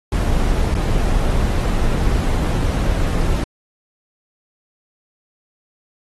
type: noise with dropouts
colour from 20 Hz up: brown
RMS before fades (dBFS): -17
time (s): 0.12-3.44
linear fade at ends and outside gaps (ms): 2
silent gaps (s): 0.743-0.75
effects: AAC 32 kbps